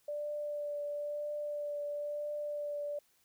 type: tone with vibrato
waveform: sine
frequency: 587.3 Hz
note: D5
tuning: in tune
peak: -35 dBFS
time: 0.08-2.99 s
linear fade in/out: 5 ms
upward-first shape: triangle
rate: 1 Hz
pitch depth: 16 cents each way
effects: white hiss -71 dBFS RMS until 3.24 s